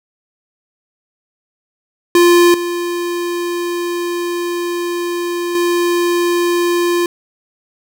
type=tone with level steps; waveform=square; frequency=348.1 Hz; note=F4; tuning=6 cents flat; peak=-7 / -18 / -13 dBFS; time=2.15-7.06 s; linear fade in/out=2 ms; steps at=2.54 / 5.55 s; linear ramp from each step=2 ms; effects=none